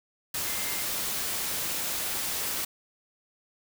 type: tone in noise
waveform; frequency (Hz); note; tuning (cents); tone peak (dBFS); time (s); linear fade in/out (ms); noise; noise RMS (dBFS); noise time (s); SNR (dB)
sine; 2093; C7; 0; -41; 0.47-0.82; 5; white; -31; 0.34-2.65; -13
effects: none